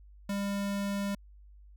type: tone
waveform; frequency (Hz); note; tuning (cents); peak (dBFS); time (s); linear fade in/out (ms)
square; 200; G3; +35; -31; 0.29-1.15; 5
effects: added 50 Hz sine -51 dBFS peak until 1.76 s